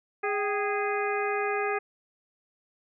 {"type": "harmonic tone with a mistuned harmonic", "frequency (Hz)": 412.6, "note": "G#4", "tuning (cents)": -11, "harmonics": [1, 2, 3, 4, 5, 6], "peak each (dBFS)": [-29, -32, -34, -35, -36, -37], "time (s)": [0.23, 1.79], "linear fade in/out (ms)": 10, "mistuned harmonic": 2, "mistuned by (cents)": -92, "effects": []}